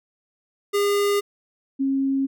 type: tone pair in turn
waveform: square / sine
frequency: 406 / 271 Hz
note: G#4 / C#4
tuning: -39 / -39 cents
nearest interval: perfect fifth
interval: 700 cents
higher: first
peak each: -19 dBFS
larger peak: neither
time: 0.73-1.21 / 1.79-2.27 s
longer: neither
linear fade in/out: 20 ms
effects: none